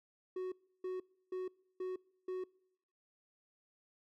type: tone bursts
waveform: triangle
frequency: 370 Hz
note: F#4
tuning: in tune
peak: -35 dBFS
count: 5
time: 0.36-2.44 s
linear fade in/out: 5 ms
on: 160 ms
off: 320 ms
effects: noise-tail reverb RT60 0.8 s tail -25 dB re dry